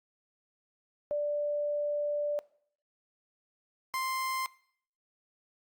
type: tone pair in turn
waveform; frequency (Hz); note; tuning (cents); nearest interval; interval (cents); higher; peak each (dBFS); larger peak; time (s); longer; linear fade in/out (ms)
sine / 30% pulse; 587.3 / 1046.4; D5 / C6; 0 / 0; minor seventh; 1000; second; -28; neither; 1.11-2.39 / 3.94-4.46; first; 0
effects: noise-tail reverb RT60 0.6 s tail -21 dB re dry + Opus 48 kbps